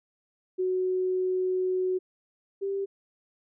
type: tone pair in turn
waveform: sine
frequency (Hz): 370 / 393.4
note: F#4 / G4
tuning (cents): 0 / +6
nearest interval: minor second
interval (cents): 106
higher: second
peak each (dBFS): -24 / -27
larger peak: first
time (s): 0.58-1.99 / 2.61-2.86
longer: first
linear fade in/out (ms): 20
effects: none